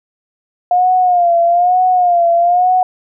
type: tone with vibrato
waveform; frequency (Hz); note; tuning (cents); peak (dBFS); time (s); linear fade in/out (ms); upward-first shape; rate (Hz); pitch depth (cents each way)
sine; 709; F5; +26; -8; 0.71-2.83; 2; sine; 1.1; 71
effects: none